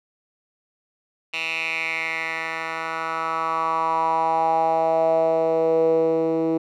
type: tone with band-pass filter sweep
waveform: 10% pulse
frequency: 162.5 Hz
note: E3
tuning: 24 cents flat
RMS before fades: -22 dBFS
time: 1.33-6.58 s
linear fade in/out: 10 ms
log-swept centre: 2800 to 370 Hz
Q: 4.9
effects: none